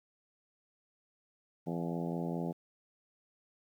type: harmonic tone with a mistuned harmonic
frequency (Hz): 84.8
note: E2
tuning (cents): +50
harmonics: 2 / 3 / 4 / 5 / 6 / 7 / 8 / 9 / 10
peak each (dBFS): -36 / -40 / -42 / -44 / -46 / -47 / -48 / -49 / -50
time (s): 1.66-2.53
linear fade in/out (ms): 20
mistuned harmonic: 9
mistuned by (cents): -40
effects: 11-bit